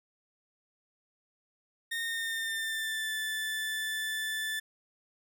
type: tone with pitch glide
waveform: 30% pulse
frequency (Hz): 1839 to 1753.9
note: A#6 to A6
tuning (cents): -24 to -6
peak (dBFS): -29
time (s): 1.91-4.6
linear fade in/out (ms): 10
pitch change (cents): -82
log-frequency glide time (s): 2.04-3.14
effects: none